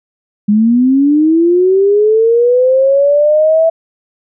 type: linear sweep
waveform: sine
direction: up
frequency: 203 to 659.3 Hz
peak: -6 dBFS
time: 0.48-3.7 s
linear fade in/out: 10 ms
effects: none